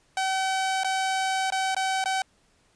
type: tone with dropouts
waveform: sawtooth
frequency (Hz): 763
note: G5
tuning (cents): -47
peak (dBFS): -20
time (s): 0.17-2.22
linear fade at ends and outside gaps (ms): 2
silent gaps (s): 0.835-0.845 / 1.503-1.522 / 1.747-1.765 / 2.041-2.057
effects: pink hiss -64 dBFS RMS until 2.75 s + resampled to 22050 Hz